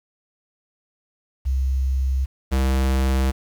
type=tone pair in turn; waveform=sine / square; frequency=66 / 66 Hz; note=C2 / C2; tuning=+16 / +16 cents; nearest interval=unison; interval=0 cents; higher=neither; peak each=-18 dBFS; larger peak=neither; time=1.45-2.26 / 2.51-3.32 s; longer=neither; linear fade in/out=20 ms; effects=8-bit